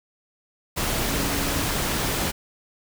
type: tone in noise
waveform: sine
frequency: 281.3 Hz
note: C#4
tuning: 26 cents sharp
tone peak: -31 dBFS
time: 1.09-1.62 s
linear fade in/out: 20 ms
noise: pink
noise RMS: -25 dBFS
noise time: 0.76-2.32 s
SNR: -9 dB
effects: none